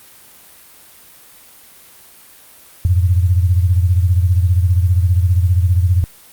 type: beating tone pair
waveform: sine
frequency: 87.31 / 102.31 Hz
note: F2 / G#2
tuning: 0 / -25 cents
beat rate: 15 Hz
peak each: -11 / -17 dBFS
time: 2.85-6.04 s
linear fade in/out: 0 ms
effects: white hiss -43 dBFS RMS until 6.32 s + Opus 32 kbps